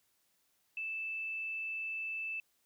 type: tone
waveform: sine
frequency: 2637 Hz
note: E7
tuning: in tune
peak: -36 dBFS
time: 0.77-2.4 s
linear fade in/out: 2 ms
effects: white hiss -75 dBFS RMS until 2.65 s